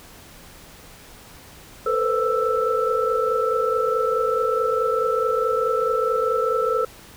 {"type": "tone cluster", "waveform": "sine", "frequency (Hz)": [448, 497.3, 522, 1324], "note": ["A4", "B4", "C5", "E6"], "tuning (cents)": [31, 12, -4, 7], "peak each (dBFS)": [-23, -24, -28, -23], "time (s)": [1.86, 6.85], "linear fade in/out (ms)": 5, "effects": ["pink hiss -45 dBFS RMS until 7.16 s"]}